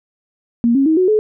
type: tone with pitch steps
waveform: sine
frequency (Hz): 235 / 273.1 / 317.3 / 368.8 / 428.5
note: A#3 / C#4 / D#4 / F#4 / A4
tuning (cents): +14 / -26 / +34 / -6 / -46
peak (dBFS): -10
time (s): 0.64-1.19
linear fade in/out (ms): 0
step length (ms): 110
effects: none